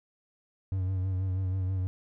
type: tone with vibrato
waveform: triangle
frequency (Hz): 93.8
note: F#2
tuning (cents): +24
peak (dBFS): -25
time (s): 0.72-1.87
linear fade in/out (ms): 0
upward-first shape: sine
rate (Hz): 6.2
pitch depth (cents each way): 39
effects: none